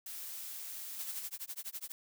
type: noise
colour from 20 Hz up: blue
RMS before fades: -44 dBFS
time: 0.06-1.26 s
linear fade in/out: 5 ms
type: noise with tremolo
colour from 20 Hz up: blue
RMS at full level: -40 dBFS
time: 0.99-1.92 s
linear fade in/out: 0 ms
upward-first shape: sine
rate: 12 Hz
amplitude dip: 100%
effects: none